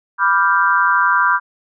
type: chord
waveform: sine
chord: G dominant seventh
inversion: first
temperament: equal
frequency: 987.8 / 1174.7 / 1396.9 / 1568 Hz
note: B5 / D6 / F6 / G6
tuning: 0 / 0 / 0 / 0 cents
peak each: -17 dBFS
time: 0.18-1.4 s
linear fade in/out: 50 ms
effects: none